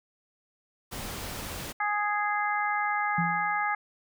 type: noise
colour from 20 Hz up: pink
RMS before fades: -37 dBFS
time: 0.91-1.73 s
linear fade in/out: 20 ms
type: harmonic tone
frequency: 415.3 Hz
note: G#4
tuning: in tune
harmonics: 2 / 3 / 4 / 5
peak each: -29 / -31 / -32 / -33 dBFS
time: 1.8-3.75 s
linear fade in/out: 5 ms
type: tone with exponential decay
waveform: sine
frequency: 170 Hz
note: F3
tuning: 46 cents flat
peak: -24 dBFS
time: 3.18-3.64 s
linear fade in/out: 5 ms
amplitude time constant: 100 ms
effects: none